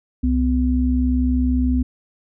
sine tone pair together, 65.9 / 252.1 Hz, C2 / B3, +13 / +36 cents, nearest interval octave + major seventh, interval 2323 cents, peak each -18 dBFS, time 0.23-1.83 s, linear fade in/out 10 ms, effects none

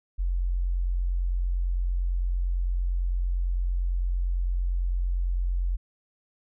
sine tone, 44.44 Hz, F1, 31 cents sharp, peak -23 dBFS, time 0.18-5.77 s, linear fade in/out 20 ms, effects none

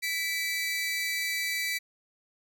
sawtooth tone pair together, 1979.1 / 2305 Hz, B6 / D7, +3 / -33 cents, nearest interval minor third, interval 264 cents, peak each -28 dBFS, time 0.02-1.79 s, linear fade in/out 20 ms, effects none

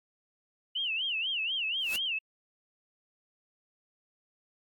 sine tone with vibrato, 2888 Hz, F#7, 43 cents flat, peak -29 dBFS, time 0.75-2.19 s, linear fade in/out 10 ms, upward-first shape sine, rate 4.1 Hz, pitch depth 200 cents each way
white noise with exponential growth, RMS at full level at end -33 dBFS, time 1.76-1.96 s, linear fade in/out 0 ms, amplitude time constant 42 ms
effects AAC 64 kbps

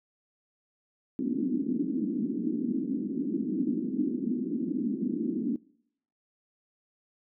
pink band-pass noise, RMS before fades -30 dBFS, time 1.19-5.56 s, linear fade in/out 0 ms, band 210 to 320 Hz, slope 48 dB/octave, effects noise-tail reverb RT60 0.7 s tail -23 dB re dry

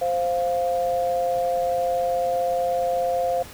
sine tone pair together, 523.3 / 698.5 Hz, C5 / F5, 0 / 0 cents, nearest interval perfect fourth, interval 500 cents, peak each -23 dBFS, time 0.01-3.43 s, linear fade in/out 10 ms, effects pink hiss -42 dBFS RMS until 3.53 s

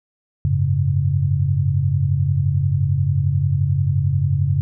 sine chord, F# suspended second, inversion none, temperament equal, 92.5 / 103.83 / 138.59 Hz, F#2 / G#2 / C#3, 0 / 0 / 0 cents, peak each -20 / -22 / -18 dBFS, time 0.45-4.61 s, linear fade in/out 0 ms, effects none

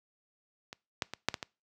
clicks, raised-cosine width 0.2 ms, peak -25 / -12 / -20 / -8 / -16 / -19 dBFS, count 6, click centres 0.729 / 1.022 / 1.136 / 1.286 / 1.342 / 1.428 s, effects noise-tail reverb RT60 0.3 s tail -24 dB re dry + high-pass 80 Hz 12 dB/octave

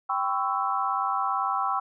sine chord, C# half-diminished seventh, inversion second, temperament equal with one note detuned, 784 / 1010.9 / 1108.7 / 1318.5 Hz, G5 / B5 / C#6 / E6, 0 / +40 / 0 / 0 cents, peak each -29 / -31 / -29 / -29 dBFS, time 0.09-1.8 s, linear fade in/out 10 ms, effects none

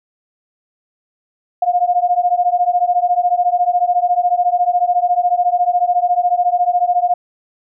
sine beating tone pair, 705 / 719 Hz, F5 / F#5, +16 / -50 cents, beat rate 14 Hz, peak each -15 dBFS, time 1.62-7.14 s, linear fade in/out 5 ms, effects none

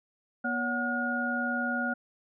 sine tone cluster, 241.6 / 564 / 741 / 1435 Hz, B3 / C#5 / F#5 / F6, -38 / +30 / +2 / +47 cents, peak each -32 / -38 / -36 / -30 dBFS, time 0.44-1.94 s, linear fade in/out 10 ms, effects none

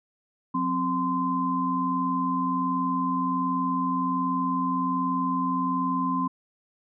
sine tone cluster, 181.2 / 262.5 / 1034 Hz, F#3 / C4 / C6, -36 / +6 / -21 cents, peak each -31 / -27 / -26 dBFS, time 0.54-6.28 s, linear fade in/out 10 ms, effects none

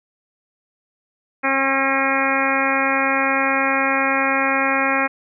harmonic tone, 270.4 Hz, C#4, 43 cents flat, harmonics 1 / 2 / 3 / 4 / 5 / 6 / 7 / 8 / 9, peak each -25 / -25 / -25 / -25 / -25 / -25 / -25 / -25 / -25 dBFS, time 1.43-5.08 s, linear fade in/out 20 ms, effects none

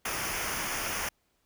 pink noise with comb filter, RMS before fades -33 dBFS, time 0.05-1.09 s, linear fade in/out 5 ms, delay 0.25 ms, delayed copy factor -0.7, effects pink hiss -73 dBFS RMS until 1.45 s

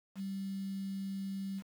sine tone with quantisation, 194.5 Hz, G3, 13 cents flat, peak -36 dBFS, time 0.15-1.63 s, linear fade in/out 50 ms, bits 9, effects none

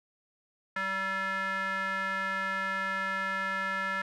square tone with band-pass filter, 192.2 Hz, G3, 34 cents flat, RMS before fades -32 dBFS, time 0.76-4.02 s, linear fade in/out 5 ms, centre 1600 Hz, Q 4.4, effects none

